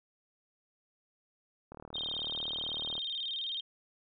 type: click train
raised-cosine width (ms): 1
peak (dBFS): -32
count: 49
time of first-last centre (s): 1.72-2.98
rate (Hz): 38.1
type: tone with vibrato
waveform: sine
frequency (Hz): 3415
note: G#7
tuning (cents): +48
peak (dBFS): -34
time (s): 1.94-3.61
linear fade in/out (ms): 10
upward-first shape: square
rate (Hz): 19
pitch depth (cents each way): 130
effects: none